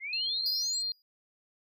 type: exponential sweep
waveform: sine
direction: up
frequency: 2050 to 8372 Hz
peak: -34 dBFS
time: 0-0.83 s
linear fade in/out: 50 ms
type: tone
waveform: sine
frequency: 4200 Hz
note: C8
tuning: 6 cents sharp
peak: -30 dBFS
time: 0.13-0.92 s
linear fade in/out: 2 ms
type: tone with exponential decay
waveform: square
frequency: 4879 Hz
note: D#8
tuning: 35 cents flat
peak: -29 dBFS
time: 0.46-1.02 s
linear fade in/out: 1 ms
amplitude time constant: 120 ms
effects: none